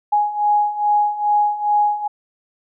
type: beating tone pair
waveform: sine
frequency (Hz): 830.6 / 833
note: G#5 / G#5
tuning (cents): 0 / +5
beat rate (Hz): 2.4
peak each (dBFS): -20 / -16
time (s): 0.12-2.08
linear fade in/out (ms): 10
effects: none